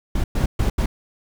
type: noise bursts at uneven times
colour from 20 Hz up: brown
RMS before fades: -19 dBFS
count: 4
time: 0.15-0.24 / 0.35-0.46 / 0.59-0.7 / 0.78-0.86 s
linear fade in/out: 5 ms
effects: none